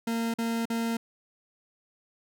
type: tone bursts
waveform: 40% pulse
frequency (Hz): 229.6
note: A#3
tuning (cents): -26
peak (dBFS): -26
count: 3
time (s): 0.07-0.97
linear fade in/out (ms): 5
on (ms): 270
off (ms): 45
effects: none